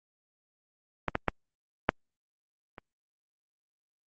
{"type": "clicks", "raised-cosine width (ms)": 0.5, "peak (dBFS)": [-11, -11, -8, -6, -28], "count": 5, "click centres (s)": [1.083, 1.154, 1.283, 1.891, 2.782], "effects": ["Opus 32 kbps"]}